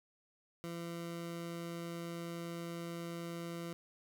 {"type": "tone", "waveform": "20% pulse", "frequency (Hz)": 169.5, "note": "E3", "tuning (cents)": 49, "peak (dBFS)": -36, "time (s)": [0.64, 3.73], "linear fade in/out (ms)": 0, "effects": []}